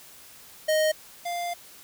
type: tone pair in turn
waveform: square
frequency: 622.3 / 697.1 Hz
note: D#5 / F5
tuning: 0 / -3 cents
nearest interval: major second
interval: 197 cents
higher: second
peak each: -21 / -29 dBFS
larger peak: first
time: 0.68-0.92 / 1.25-1.54 s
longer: second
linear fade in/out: 10 ms
effects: white hiss -49 dBFS RMS until 1.83 s